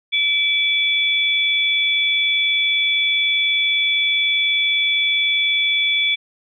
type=tone pair together; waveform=sine; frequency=2314 / 3435 Hz; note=D7 / A7; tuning=-26 / -42 cents; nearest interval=perfect fifth; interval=684 cents; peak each=-18 dBFS; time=0.12-6.16 s; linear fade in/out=20 ms; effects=none